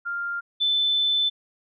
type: tone pair in turn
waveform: sine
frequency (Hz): 1396.9 / 3520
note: F6 / A7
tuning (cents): 0 / 0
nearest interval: octave + major third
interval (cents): 1600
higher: second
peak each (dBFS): -26 / -19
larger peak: second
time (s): 0.05-0.41 / 0.6-1.3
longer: second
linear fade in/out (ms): 20
effects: none